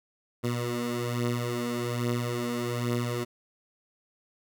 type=beating tone pair; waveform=15% pulse; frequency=119.6 / 120.8 Hz; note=A#2 / B2; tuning=+45 / -38 cents; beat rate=1.2 Hz; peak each=-27 / -23 dBFS; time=0.43-3.25 s; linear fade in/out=20 ms; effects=none